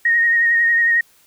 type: tone with vibrato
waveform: sine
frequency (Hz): 1864.7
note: A#6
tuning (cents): 0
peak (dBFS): -12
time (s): 0.05-1.01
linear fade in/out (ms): 5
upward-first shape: triangle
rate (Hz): 11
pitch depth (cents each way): 30
effects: white hiss -54 dBFS RMS until 1.26 s